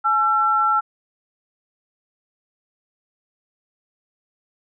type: tone pair together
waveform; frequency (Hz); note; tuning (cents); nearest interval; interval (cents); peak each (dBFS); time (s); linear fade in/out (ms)
sine; 848 / 1347.4; G#5 / E6; +36 / +38; minor sixth; 802; -22 / -16; 0.04-0.81; 20
effects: none